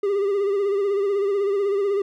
triangle tone with vibrato, 400 Hz, G4, 35 cents sharp, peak -17 dBFS, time 0.03-2.02 s, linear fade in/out 5 ms, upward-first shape sine, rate 16 Hz, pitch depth 54 cents each way, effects none

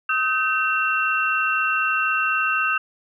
sine tone cluster, 1267 / 1543 / 2717 Hz, D#6 / G6 / F7, +31 / -28 / -48 cents, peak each -23 dBFS, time 0.09-2.78 s, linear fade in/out 5 ms, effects none

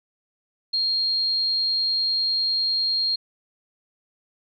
sine tone, 4230 Hz, C8, 18 cents sharp, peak -20 dBFS, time 0.73-3.16 s, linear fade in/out 10 ms, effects none

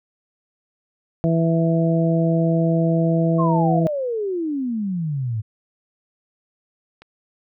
harmonic tone, 164.9 Hz, E3, 1 cent sharp, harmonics 1 / 2 / 3 / 4, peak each -17 / -23 / -26 / -24 dBFS, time 1.24-3.87 s, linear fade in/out 0 ms
sine exponential sweep, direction down, 1100 to 104.2 Hz, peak -21 dBFS, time 3.38-5.42 s, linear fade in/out 20 ms
click, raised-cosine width 0.3 ms, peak -27 dBFS, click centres 7.02 s
effects none

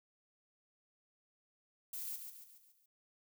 violet noise with echo, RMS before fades -43 dBFS, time 1.93-2.16 s, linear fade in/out 5 ms, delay 140 ms, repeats 5, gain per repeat -6 dB, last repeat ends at 2.86 s, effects none

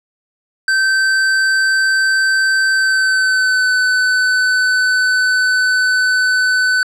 square tone with pitch glide, 1549 to 1507.5 Hz, G6 to F#6, -21 to +32 cents, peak -12 dBFS, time 0.68-6.83 s, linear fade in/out 2 ms, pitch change -47 cents, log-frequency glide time 2.72-3.72 s, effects low-pass 7000 Hz 12 dB/octave

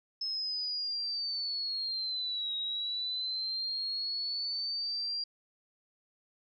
sine linear two-way sweep, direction down then up, 5210 to 3802 to 4771 Hz, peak -32 dBFS, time 0.21-5.24 s, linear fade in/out 5 ms, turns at 2.56 s, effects none

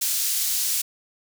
pink high-pass noise, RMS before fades -24 dBFS, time 0.01-0.82 s, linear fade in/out 10 ms, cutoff 5600 Hz, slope 12 dB/octave, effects none

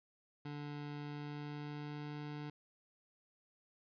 25% pulse tone with pitch glide, 146.4 to 148.1 Hz, D3 to D3, -5 to +15 cents, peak -39 dBFS, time 0.45-2.5 s, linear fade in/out 5 ms, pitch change +20 cents, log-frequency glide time 0.95-2.19 s, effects resampled to 11025 Hz

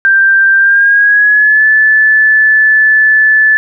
sine tone with pitch glide, 1577 to 1739.7 Hz, G6 to A6, +10 to -20 cents, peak -4 dBFS, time 0.05-3.57 s, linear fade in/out 0 ms, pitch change +170 cents, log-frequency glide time 0.57-1.65 s, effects none

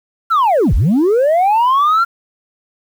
sine linear two-way sweep, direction down then up, 1396.9 to 32.7 to 1396.9 Hz, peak -7 dBFS, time 0.3-2.05 s, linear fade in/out 20 ms, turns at 0.74 s, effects tanh soft clip ceiling -8 dBFS + 7-bit

